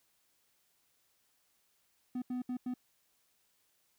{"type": "tone bursts at uneven times", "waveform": "triangle", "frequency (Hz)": 249.8, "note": "B3", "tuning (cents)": 20, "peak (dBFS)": -32, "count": 4, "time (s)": [[2.15, 2.22], [2.3, 2.42], [2.49, 2.57], [2.66, 2.74]], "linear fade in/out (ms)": 5, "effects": ["white hiss -74 dBFS RMS until 3.98 s"]}